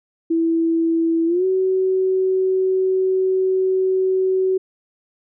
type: tone with pitch glide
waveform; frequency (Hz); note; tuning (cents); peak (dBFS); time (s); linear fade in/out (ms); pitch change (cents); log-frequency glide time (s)
sine; 329.6 to 376.4; E4 to F#4; 0 to +30; -15; 0.3-4.58; 10; +230; 1.26-1.45
effects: none